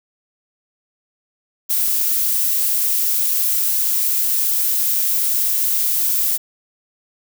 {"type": "noise", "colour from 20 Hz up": "violet", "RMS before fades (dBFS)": -18, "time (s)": [1.69, 6.38], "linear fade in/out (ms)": 20, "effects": []}